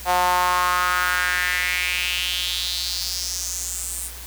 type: tone with high-pass filter sweep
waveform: sawtooth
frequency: 179.9 Hz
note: F#3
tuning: 48 cents flat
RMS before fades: -23 dBFS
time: 0.05-4.11 s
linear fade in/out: 50 ms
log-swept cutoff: 760 to 9200 Hz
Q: 3.9
effects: added 60 Hz sine -38 dBFS peak until 4.26 s + white hiss -38 dBFS RMS until 4.26 s